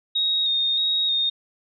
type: tone with vibrato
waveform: sine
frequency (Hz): 3729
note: A#7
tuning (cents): 0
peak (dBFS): -19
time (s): 0.15-1.3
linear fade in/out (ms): 10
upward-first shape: square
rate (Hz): 1.6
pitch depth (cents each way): 21
effects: none